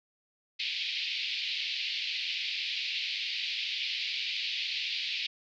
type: band-pass noise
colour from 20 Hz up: pink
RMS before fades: -34 dBFS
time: 0.59-5.27 s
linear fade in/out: 10 ms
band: 2300 to 4600 Hz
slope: 48 dB/octave
effects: none